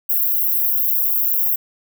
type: high-pass noise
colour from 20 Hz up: white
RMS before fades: -18 dBFS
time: 0.09-1.56 s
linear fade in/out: 10 ms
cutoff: 12000 Hz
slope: 96 dB/octave
effects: none